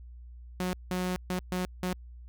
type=tone bursts at uneven times; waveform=sawtooth; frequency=182.2 Hz; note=F#3; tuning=26 cents flat; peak=-25 dBFS; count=5; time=0.6-0.73 / 0.91-1.16 / 1.3-1.39 / 1.52-1.65 / 1.83-1.93 s; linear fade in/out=0 ms; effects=added 60 Hz sine -44 dBFS peak until 2.28 s